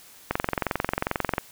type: click train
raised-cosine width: 0.5 ms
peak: -8 dBFS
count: 25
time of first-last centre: 0.31-1.381 s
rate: 22.4 Hz
effects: white hiss -50 dBFS RMS until 1.51 s